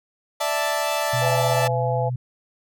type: chord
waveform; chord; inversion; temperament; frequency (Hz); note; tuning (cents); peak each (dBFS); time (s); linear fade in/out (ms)
sawtooth; D suspended second; none; equal; 587.3 / 659.3 / 880; D5 / E5 / A5; 0 / 0 / 0; -22; 0.4-1.68; 10
type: tone with pitch glide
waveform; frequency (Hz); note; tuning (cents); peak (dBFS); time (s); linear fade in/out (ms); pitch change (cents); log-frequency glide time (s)
sine; 123.8 to 125.09; B2 to B2; +5 to +23; -23; 1.13-2.16; 5; +18; 1.24-1.99
type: harmonic tone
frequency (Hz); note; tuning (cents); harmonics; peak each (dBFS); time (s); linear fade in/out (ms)
168.9; E3; +42; 3 / 4 / 5; -25 / -26 / -27; 1.21-2.1; 20
effects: none